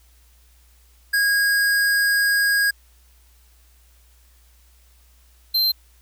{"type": "tone pair in turn", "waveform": "square", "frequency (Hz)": [1639, 4130], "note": ["G#6", "C8"], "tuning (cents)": [-23, -23], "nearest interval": "octave + major third", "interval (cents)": 1600, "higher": "second", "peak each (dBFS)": [-17, -17], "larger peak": "neither", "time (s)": [[1.13, 2.71], [5.54, 5.72]], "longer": "first", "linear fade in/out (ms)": 10, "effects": ["added 60 Hz sine -52 dBFS peak until 6.01 s", "white hiss -59 dBFS RMS until 6.01 s"]}